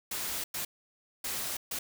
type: noise bursts at uneven times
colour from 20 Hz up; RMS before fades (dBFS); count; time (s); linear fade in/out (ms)
white; -35; 4; 0.11-0.44 / 0.54-0.65 / 1.24-1.57 / 1.71-1.79; 5
effects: none

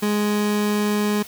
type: tone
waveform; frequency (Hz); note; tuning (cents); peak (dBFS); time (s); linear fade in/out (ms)
30% pulse; 208.3; G#3; +5; -16; 0.02-1.23; 10
effects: white hiss -41 dBFS RMS until 1.27 s

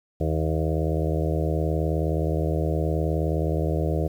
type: harmonic tone with a mistuned harmonic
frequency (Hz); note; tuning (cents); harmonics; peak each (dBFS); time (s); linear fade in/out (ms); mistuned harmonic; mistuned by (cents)
79.2; D#2; +31; 1 / 2 / 4 / 5 / 6 / 7 / 8 / 9; -25 / -27 / -31 / -32 / -32 / -33 / -35 / -38; 0.2-4.08; 10; 9; -26
effects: 9-bit

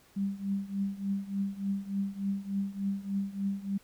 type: tone with tremolo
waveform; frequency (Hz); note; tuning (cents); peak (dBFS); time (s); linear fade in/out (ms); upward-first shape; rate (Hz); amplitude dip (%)
sine; 197.5; G3; +13; -26; 0.16-3.78; 10; triangle; 3.4; 90
effects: pink hiss -61 dBFS RMS until 3.83 s

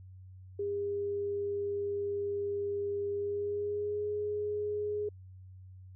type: tone with pitch glide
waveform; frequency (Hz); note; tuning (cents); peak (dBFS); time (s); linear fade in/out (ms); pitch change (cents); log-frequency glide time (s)
sine; 404.8 to 417.1; G#4 to G#4; -44 to +7; -31; 0.59-5.09; 5; +51; 3.11-4.07
effects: added 93 Hz sine -48 dBFS peak until 5.95 s

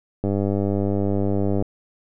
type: click train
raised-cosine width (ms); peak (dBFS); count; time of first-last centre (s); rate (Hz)
2; -10; 139; 0.24-1.624; 99.7
effects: none

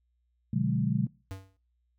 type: chord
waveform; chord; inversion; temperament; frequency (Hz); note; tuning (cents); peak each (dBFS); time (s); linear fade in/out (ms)
sine; G# half-diminished seventh; first; equal with one note detuned; 123.47 / 146.83 / 182.03 / 207.7; B2 / D3 / F#3 / G#3; 0 / 0 / -28 / 0; -30; 0.53-1.07; 5
type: tone with exponential decay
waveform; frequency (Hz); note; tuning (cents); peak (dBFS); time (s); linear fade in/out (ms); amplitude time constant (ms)
square; 95.9; G2; -37; -34; 1.31-1.57; 0; 56
effects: noise-tail reverb RT60 0.4 s tail -24 dB re dry + added 60 Hz sine -70 dBFS peak until 1.98 s

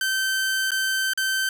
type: tone with dropouts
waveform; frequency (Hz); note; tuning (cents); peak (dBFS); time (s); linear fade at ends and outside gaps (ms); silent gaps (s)
sawtooth; 1547; G6; -23; -18; 0.01-1.49; 2; 0.707-0.717 / 1.135-1.175
effects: none

